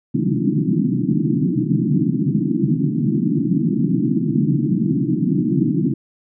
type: band-pass noise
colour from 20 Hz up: pink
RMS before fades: -18 dBFS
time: 0.14-5.94 s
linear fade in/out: 10 ms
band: 130 to 340 Hz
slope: 96 dB/octave
effects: none